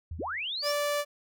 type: tone with exponential decay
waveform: sine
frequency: 82 Hz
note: E2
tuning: 9 cents flat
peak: -32 dBFS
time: 0.11-0.46 s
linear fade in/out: 5 ms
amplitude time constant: 75 ms
type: linear sweep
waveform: sine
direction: up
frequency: 73.42 to 5700 Hz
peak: -31 dBFS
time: 0.18-0.73 s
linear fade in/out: 20 ms
type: tone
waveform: sawtooth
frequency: 583 Hz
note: D5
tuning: 13 cents flat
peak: -23 dBFS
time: 0.62-1.05 s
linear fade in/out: 50 ms
effects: none